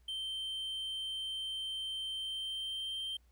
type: tone with pitch glide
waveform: triangle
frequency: 3120 to 3142 Hz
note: G7 to G7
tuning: -9 to +3 cents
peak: -35 dBFS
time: 0.08-3.17 s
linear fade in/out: 5 ms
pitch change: +12 cents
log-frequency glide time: 2.15-2.97 s
effects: added 60 Hz sine -63 dBFS peak until 3.31 s + pink hiss -75 dBFS RMS until 3.31 s